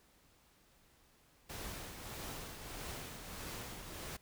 pink noise with tremolo, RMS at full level -44 dBFS, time 1.49-4.17 s, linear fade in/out 10 ms, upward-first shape triangle, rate 1.6 Hz, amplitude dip 50%, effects pink hiss -68 dBFS RMS until 4.21 s

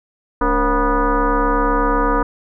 sine tone with frequency modulation, 470 Hz, A#4, 14 cents sharp, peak -13 dBFS, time 0.41-2.23 s, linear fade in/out 5 ms, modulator 252 Hz, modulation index 3.5, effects none

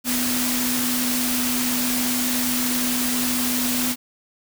sine tone in noise, 247.8 Hz, B3, 6 cents sharp, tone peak -24 dBFS, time 0.04-3.96 s, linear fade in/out 50 ms, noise white, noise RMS -24 dBFS, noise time 0.04-3.96 s, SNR -3 dB, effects none

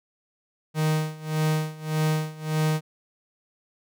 45% pulse tone with tremolo, 155.56 Hz, D#3, in tune, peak -20 dBFS, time 0.74-2.81 s, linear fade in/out 50 ms, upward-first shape sine, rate 1.7 Hz, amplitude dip 90%, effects none

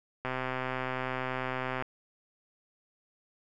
click train, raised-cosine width 0.5 ms, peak -18 dBFS, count 204, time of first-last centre 0.25-1.824 s, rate 129 Hz, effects none

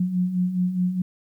sine beating tone pair, 177.6 / 182.4 Hz, F3 / F#3, +29 / -24 cents, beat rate 4.8 Hz, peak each -28 / -21 dBFS, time 0-1.02 s, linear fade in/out 5 ms, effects 10-bit

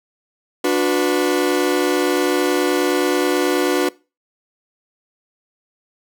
40% pulse chord, B minor, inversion first, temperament equal with one note detuned, 293.7 / 363 / 493.9 Hz, D4 / F#4 / B4, 0 / -33 / 0 cents, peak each -19 / -18 / -21 dBFS, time 0.64-3.89 s, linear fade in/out 5 ms, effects noise-tail reverb RT60 0.3 s tail -22 dB re dry

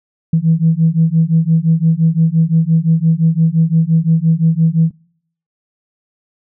sine beating tone pair, 160 / 165.8 Hz, D#3 / E3, +49 / +10 cents, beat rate 5.8 Hz, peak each -12 dBFS, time 0.33-4.91 s, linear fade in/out 5 ms, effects noise-tail reverb RT60 0.6 s tail -22 dB re dry + tanh soft clip ceiling -2 dBFS

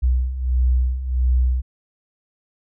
sine beating tone pair, 61.7 / 63.2 Hz, B1 / B1, -1 / +41 cents, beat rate 1.5 Hz, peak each -22 / -17 dBFS, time 0.02-1.62 s, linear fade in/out 20 ms, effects none

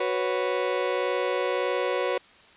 35% pulse chord, F# suspended fourth, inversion none, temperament just, 370 / 493.3 / 555 Hz, F#4 / B4 / C#5, 0 / -2 / +2 cents, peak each -28 / -26 / -27 dBFS, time 0-2.18 s, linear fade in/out 5 ms, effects white hiss -53 dBFS RMS until 2.56 s + resampled to 8000 Hz

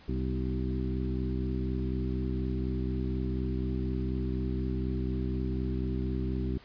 harmonic tone with a mistuned harmonic, 64.1 Hz, C2, 35 cents flat, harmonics 1 / 2 / 3 / 4 / 5 / 6, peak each -32 / -35 / -37 / -38 / -39 / -40 dBFS, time 0.08-6.58 s, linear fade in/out 5 ms, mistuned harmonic 4, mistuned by -37 cents, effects pink hiss -55 dBFS RMS until 6.64 s + resampled to 11025 Hz

